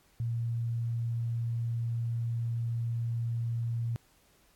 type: tone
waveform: sine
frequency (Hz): 116.7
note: A#2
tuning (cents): +2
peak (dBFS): -29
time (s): 0.2-3.96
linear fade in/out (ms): 0
effects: pink hiss -65 dBFS RMS until 4.55 s + AAC 64 kbps